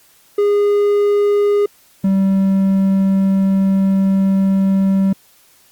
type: tone pair in turn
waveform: triangle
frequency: 409.8 / 193.4 Hz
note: G#4 / G3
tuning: -23 / -23 cents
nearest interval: octave + minor second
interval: 1300 cents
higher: first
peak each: -9 dBFS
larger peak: neither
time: 0.38-1.66 / 2.04-5.13 s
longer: second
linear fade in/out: 5 ms
effects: white hiss -51 dBFS RMS until 5.71 s + Opus 48 kbps